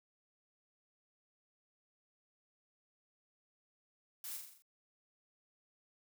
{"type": "noise with echo", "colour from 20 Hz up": "blue", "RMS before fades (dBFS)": -45, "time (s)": [4.24, 4.37], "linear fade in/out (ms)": 2, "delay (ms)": 42, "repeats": 6, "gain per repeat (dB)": -4, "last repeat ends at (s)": 4.622, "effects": []}